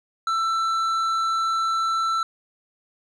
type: tone with tanh clipping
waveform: sine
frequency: 1333 Hz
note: E6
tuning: 19 cents sharp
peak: -22 dBFS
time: 0.27-2.23 s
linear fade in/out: 2 ms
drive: 9 dB
effects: none